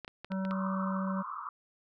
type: clicks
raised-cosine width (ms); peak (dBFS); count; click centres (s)
0.3; -26; 6; 0.047 / 0.079 / 0.246 / 0.319 / 0.451 / 0.51
type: harmonic tone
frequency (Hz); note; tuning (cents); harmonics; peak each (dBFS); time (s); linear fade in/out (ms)
190.6; G3; -48; 1 / 3 / 5 / 7 / 8; -31 / -41 / -45 / -48 / -49; 0.3-1.23; 20
type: band-pass noise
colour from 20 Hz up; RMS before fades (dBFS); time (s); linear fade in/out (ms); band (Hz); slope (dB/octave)
white; -40; 0.51-1.49; 2; 1000 to 1300; 96
effects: none